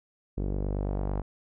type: tone with low-pass filter sweep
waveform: sawtooth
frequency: 49 Hz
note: G1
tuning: in tune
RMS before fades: -30 dBFS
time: 0.37-1.22 s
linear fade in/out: 10 ms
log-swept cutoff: 390 to 880 Hz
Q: 1.4
effects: none